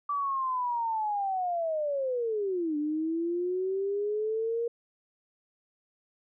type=linear two-way sweep; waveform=sine; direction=down then up; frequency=1164 to 293.7 to 472.5 Hz; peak=-27 dBFS; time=0.09-4.68 s; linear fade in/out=5 ms; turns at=2.77 s; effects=none